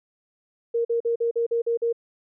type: tone bursts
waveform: sine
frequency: 466.2 Hz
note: A#4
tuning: in tune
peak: -20 dBFS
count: 8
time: 0.74-1.928 s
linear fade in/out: 10 ms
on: 110 ms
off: 44 ms
effects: none